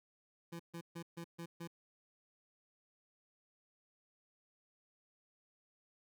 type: tone bursts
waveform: 25% pulse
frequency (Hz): 168.9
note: E3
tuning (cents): +42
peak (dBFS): -40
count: 6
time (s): 0.52-1.676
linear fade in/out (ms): 10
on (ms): 76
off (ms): 140
effects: none